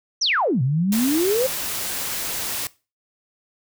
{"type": "exponential two-way sweep", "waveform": "sine", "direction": "down then up", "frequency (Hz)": [6290, 123, 541], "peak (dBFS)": -17, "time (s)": [0.21, 1.47], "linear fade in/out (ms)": 10, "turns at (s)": 0.62}
{"type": "noise", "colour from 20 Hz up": "white", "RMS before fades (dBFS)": -27, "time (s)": [0.92, 2.67], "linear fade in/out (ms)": 2}
{"effects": ["noise-tail reverb RT60 0.3 s tail -20 dB re dry"]}